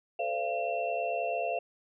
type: tone cluster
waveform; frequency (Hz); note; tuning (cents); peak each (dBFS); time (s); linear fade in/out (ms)
sine; 439 / 512 / 581 / 687 / 2705; A4 / C5 / D5 / F5 / E7; -4 / -38 / -19 / -29 / +44; -39 / -36 / -38 / -31 / -39; 0.19-1.59; 5
effects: none